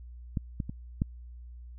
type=clicks; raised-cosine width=5 ms; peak=-17 / -19 / -23 / -14 dBFS; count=4; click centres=0.372 / 0.602 / 0.695 / 1.019 s; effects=added 60 Hz sine -43 dBFS peak until 1.78 s